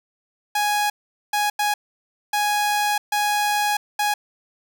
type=tone bursts at uneven times; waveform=sawtooth; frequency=830.6 Hz; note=G#5; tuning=in tune; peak=-15 dBFS; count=6; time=0.55-0.9 / 1.33-1.5 / 1.59-1.74 / 2.33-2.98 / 3.12-3.77 / 3.99-4.14 s; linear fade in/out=5 ms; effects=none